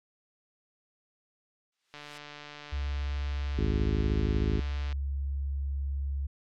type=noise with exponential growth; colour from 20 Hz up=blue; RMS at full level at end=-37 dBFS; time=1.72-2.18 s; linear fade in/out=5 ms; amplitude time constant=99 ms
type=click train; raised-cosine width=0.2 ms; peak=-26 dBFS; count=440; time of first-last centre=1.94-4.926 s; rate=147 Hz
type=tone; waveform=sine; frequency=69.3 Hz; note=C#2; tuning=in tune; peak=-29 dBFS; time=2.72-6.27 s; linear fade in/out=10 ms
type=harmonic tone; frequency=52.8 Hz; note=G#1; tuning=29 cents sharp; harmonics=1 / 2 / 3 / 4 / 5 / 6 / 7 / 8; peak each=-30 / -33 / -35 / -36 / -37 / -38 / -38 / -39 dBFS; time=3.57-4.61 s; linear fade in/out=20 ms
effects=low-pass 4000 Hz 12 dB/octave